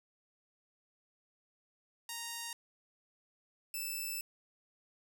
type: tone pair in turn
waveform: 5% pulse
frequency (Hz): 932.3 / 2637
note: A#5 / E7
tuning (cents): 0 / 0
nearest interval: octave + tritone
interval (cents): 1800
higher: second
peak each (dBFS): -28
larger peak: neither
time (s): 2.09-2.53 / 3.74-4.21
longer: second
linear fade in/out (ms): 2
effects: none